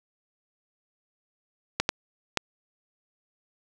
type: clicks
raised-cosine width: 0.2 ms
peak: -5 dBFS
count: 3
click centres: 1.8 / 1.891 / 2.373 s
effects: none